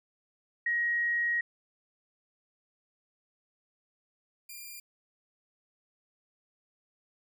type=tone pair in turn; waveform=sine / 5% pulse; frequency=1890 / 2395 Hz; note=A#6 / D7; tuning=+23 / +33 cents; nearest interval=major third; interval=410 cents; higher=second; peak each=-26 / -33 dBFS; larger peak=first; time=0.66-1.41 / 4.49-4.8 s; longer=first; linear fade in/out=5 ms; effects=none